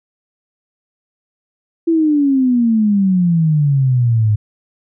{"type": "exponential sweep", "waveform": "sine", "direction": "down", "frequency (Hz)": [336.8, 103.83], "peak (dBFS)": -10, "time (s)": [1.87, 4.36], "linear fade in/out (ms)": 10, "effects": []}